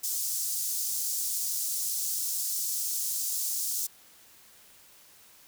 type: high-pass noise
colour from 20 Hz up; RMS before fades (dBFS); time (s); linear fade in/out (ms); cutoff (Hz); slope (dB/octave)
pink; -31; 0.03-3.87; 10; 5800; 24
effects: white hiss -56 dBFS RMS until 5.47 s